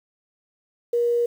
sine tone with quantisation, 475.3 Hz, A#4, 34 cents sharp, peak -18 dBFS, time 0.93-1.26 s, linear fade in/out 5 ms, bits 8, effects none

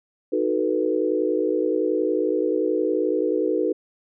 sine chord, B dominant seventh, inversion first, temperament equal with one note detuned, 311.1 / 370 / 440 / 491.3 Hz, D#4 / F#4 / A4 / B4, 0 / 0 / 0 / -9 cents, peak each -25 dBFS, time 0.32-3.73 s, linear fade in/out 10 ms, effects none

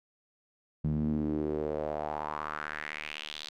sawtooth tone with band-pass filter sweep, 75.8 Hz, D#2, 45 cents flat, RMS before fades -34 dBFS, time 0.84-3.49 s, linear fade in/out 5 ms, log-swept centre 170 to 4100 Hz, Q 3.6, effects none

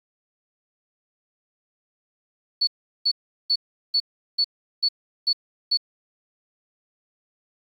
sine tone bursts, 4437 Hz, C#8, 1 cent sharp, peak -17 dBFS, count 8, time 2.61-5.774 s, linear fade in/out 10 ms, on 63 ms, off 380 ms, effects 9-bit

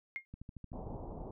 sine tone with exponential decay, 2131 Hz, C7, 31 cents sharp, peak -32 dBFS, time 0.16-0.25 s, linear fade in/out 0 ms, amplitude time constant 18 ms
click train, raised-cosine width 5 ms, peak -34 dBFS, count 9, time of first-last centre 0.34-0.946 s, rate 13.2 Hz
pink low-pass noise, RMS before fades -44 dBFS, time 0.73-1.31 s, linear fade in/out 2 ms, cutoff 950 Hz, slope 48 dB/octave
effects none

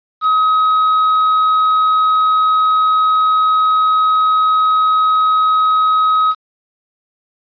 triangle tone with quantisation, 1269 Hz, D#6, 34 cents sharp, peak -8 dBFS, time 0.21-6.35 s, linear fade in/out 50 ms, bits 6, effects resampled to 11025 Hz

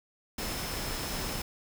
sine tone in noise, 5240 Hz, E8, 11 cents flat, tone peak -43 dBFS, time 0.38-1.42 s, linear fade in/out 5 ms, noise pink, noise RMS -35 dBFS, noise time 0.38-1.42 s, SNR -11 dB, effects none

